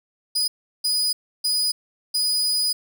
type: tone bursts at uneven times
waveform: 35% pulse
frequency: 4955 Hz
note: D#8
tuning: 8 cents flat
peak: -18 dBFS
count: 4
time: 0.35-0.48 / 0.84-1.13 / 1.44-1.72 / 2.14-2.73 s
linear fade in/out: 10 ms
effects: none